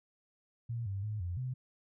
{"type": "tone with pitch steps", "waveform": "sine", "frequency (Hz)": [117, 98, 106.7, 88.1, 127.7], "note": ["A#2", "G2", "G#2", "F2", "C3"], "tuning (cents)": [7, 0, 47, 16, -42], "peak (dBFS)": -34, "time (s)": [0.69, 1.54], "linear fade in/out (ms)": 10, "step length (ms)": 170, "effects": []}